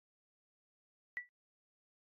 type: tone with exponential decay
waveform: sine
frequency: 1958 Hz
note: B6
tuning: 15 cents flat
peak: -34 dBFS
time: 1.17-1.29 s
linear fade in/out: 0 ms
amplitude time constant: 26 ms
effects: noise-tail reverb RT60 0.1 s tail -25 dB re dry + AAC 32 kbps